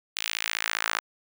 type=tone with high-pass filter sweep; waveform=sawtooth; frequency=55 Hz; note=A1; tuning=in tune; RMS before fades=-30 dBFS; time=0.16-1 s; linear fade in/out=5 ms; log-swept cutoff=2900 to 1300 Hz; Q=1.6; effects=none